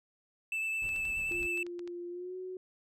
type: tone with vibrato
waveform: triangle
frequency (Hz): 2637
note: E7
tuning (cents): 0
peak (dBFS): -30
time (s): 0.52-1.63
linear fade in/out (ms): 2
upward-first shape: sine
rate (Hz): 9.5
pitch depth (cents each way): 12
type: noise with tremolo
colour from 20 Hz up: brown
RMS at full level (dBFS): -47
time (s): 0.82-1.47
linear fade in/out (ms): 2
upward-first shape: triangle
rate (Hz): 8.5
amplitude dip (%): 40
type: clicks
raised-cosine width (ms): 0.2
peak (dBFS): -33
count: 9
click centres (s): 0.891 / 0.962 / 1.053 / 1.32 / 1.43 / 1.575 / 1.666 / 1.793 / 1.876
type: tone with pitch glide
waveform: sine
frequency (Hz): 349.2 to 370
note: F4 to F#4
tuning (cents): 0 to 0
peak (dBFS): -38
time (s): 1.31-2.57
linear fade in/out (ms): 2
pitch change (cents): +100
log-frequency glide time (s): 2.1-2.36
effects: none